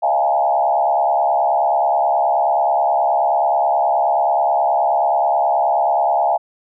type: tone with frequency modulation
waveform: sine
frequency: 757 Hz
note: F#5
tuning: 39 cents sharp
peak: -13 dBFS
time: 0.02-6.38 s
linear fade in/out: 20 ms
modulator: 69.4 Hz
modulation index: 1.8
effects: none